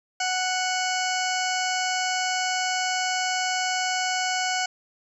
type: harmonic tone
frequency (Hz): 740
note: F#5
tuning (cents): 0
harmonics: 1 / 2 / 3 / 4 / 6 / 7 / 8 / 9 / 10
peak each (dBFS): -27 / -30 / -32 / -33 / -35 / -35 / -36 / -37 / -37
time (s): 0.2-4.66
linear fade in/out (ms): 5
effects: 10-bit